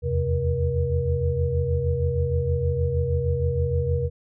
sine tone cluster, 80.9 / 87.3 / 131.7 / 477.6 Hz, E2 / F2 / C3 / A#4, -32 / 0 / +12 / +42 cents, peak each -26 dBFS, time 0.02-4.1 s, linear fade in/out 50 ms, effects none

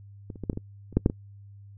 clicks, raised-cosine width 3 ms, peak -24 / -29 / -20 / -12 / -23 / -19 / -30 / -7 / -6 / -16 dBFS, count 10, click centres 0.302 / 0.358 / 0.437 / 0.498 / 0.531 / 0.574 / 0.927 / 0.97 / 1.061 / 1.099 s, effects noise-tail reverb RT60 0.1 s tail -25 dB re dry + added 100 Hz sine -45 dBFS peak until 1.77 s

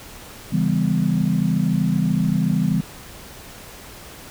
sine chord, C# half-diminished seventh, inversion none, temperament just, 138.59 / 166.31 / 199.57 / 249.5 Hz, C#3 / E3 / G3 / B3, 0 / +16 / +31 / +18 cents, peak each -25 / -20 / -21 / -25 dBFS, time 0.52-2.81 s, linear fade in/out 10 ms, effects pink hiss -40 dBFS RMS until 4.3 s

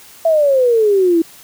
sine exponential sweep, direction down, 669 to 323.2 Hz, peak -9 dBFS, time 0.25-1.22 s, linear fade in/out 5 ms, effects white hiss -41 dBFS RMS until 1.43 s

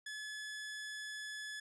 sawtooth tone, 1713 Hz, A6, 47 cents flat, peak -39 dBFS, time 0.06-1.6 s, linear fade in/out 5 ms, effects resampled to 22050 Hz

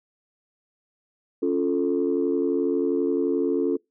sine chord, Db augmented, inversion none, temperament equal, 277.2 / 349.2 / 440 Hz, Db4 / F4 / A4, 0 / 0 / 0 cents, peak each -24 dBFS, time 1.42-3.77 s, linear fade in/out 10 ms, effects noise-tail reverb RT60 0.2 s tail -25 dB re dry + tanh soft clip ceiling -13 dBFS

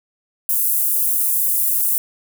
pink high-pass noise, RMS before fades -18 dBFS, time 0.49-1.98 s, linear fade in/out 0 ms, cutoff 11000 Hz, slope 24 dB/octave, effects none

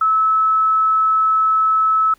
sine tone, 1300 Hz, E6, 24 cents flat, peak -12 dBFS, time 0.01-2.14 s, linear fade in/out 5 ms, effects pink hiss -56 dBFS RMS until 2.18 s

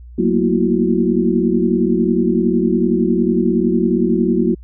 sine tone cluster, 185 / 227.4 / 238.3 / 330.6 / 367.8 Hz, F#3 / A#3 / A#3 / E4 / F#4, 0 / -43 / +38 / +5 / -10 cents, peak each -19 dBFS, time 0.18-4.55 s, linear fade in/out 10 ms, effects added 60 Hz sine -34 dBFS peak until 4.63 s

